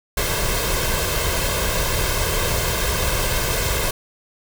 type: noise with comb filter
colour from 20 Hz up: pink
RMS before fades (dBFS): -21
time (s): 0.17-3.91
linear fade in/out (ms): 5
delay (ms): 1.9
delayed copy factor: +0.65
effects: none